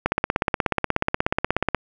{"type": "click train", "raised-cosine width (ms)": 0.5, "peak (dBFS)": -4, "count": 29, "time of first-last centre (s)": [0.06, 1.747], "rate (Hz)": 16.6, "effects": []}